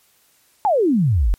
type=exponential sweep; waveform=sine; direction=down; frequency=890 to 40.64 Hz; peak=-13 dBFS; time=0.65-1.34 s; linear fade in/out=0 ms; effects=white hiss -58 dBFS RMS until 1.38 s + MP3 64 kbps